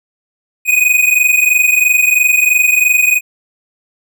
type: tone pair together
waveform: square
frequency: 2477 / 2500 Hz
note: D#7 / D#7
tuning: -8 / +8 cents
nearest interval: unison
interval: 16 cents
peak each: -12 dBFS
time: 0.65-3.21 s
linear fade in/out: 50 ms
effects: none